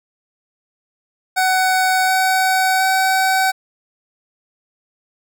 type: tone with pitch steps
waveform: 25% pulse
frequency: 749 / 754.6 / 760.3 Hz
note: F#5 / F#5 / F#5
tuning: +21 / +34 / +47 cents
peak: -10 dBFS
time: 1.36-3.52 s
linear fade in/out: 20 ms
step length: 720 ms
effects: none